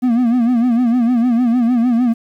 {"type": "tone with vibrato", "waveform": "triangle", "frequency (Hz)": 240.1, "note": "B3", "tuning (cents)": -49, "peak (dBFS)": -9, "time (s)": [0.02, 2.14], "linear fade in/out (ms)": 20, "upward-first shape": "sine", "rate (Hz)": 6.6, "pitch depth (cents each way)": 99, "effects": ["8-bit"]}